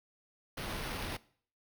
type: noise with sample-and-hold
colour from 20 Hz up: pink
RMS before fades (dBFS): -39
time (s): 0.57-1.17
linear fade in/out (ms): 5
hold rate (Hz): 7350
effects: noise-tail reverb RT60 0.5 s tail -20 dB re dry

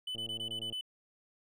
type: tone bursts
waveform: triangle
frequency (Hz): 3001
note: F#7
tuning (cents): +24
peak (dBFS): -34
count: 7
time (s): 0.07-0.811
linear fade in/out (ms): 5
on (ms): 87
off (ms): 22
type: click train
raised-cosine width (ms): 2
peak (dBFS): -37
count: 66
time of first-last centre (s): 0.15-0.725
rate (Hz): 113
effects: none

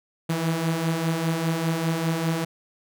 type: beating tone pair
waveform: sawtooth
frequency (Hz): 159.9 / 164.9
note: D#3 / E3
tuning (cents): +48 / +1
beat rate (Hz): 5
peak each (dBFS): -25 / -20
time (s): 0.29-2.45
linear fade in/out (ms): 10
effects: none

